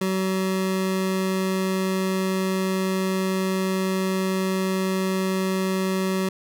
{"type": "tone", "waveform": "25% pulse", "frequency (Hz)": 189, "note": "F#3", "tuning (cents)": 37, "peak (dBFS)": -18, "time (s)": [0.01, 6.29], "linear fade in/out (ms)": 5, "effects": []}